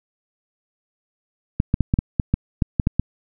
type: clicks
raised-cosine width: 5 ms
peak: -4 dBFS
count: 11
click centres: 1.601 / 1.741 / 1.807 / 1.939 / 1.989 / 2.198 / 2.34 / 2.622 / 2.798 / 2.871 / 2.996 s
effects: none